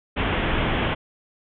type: low-pass noise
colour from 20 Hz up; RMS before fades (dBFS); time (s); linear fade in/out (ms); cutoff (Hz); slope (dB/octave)
pink; -23; 0.16-0.95; 20; 3400; 96
effects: none